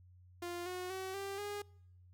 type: tone with pitch steps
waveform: sawtooth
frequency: 349.2 / 363.6 / 378.6 / 394.2 / 410.5 Hz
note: F4 / F#4 / F#4 / G4 / G#4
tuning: 0 / -30 / +40 / +10 / -20 cents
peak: -36 dBFS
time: 0.42-1.62 s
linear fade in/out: 5 ms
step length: 240 ms
effects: noise-tail reverb RT60 0.8 s tail -26 dB re dry + added 90 Hz sine -58 dBFS peak until 2.13 s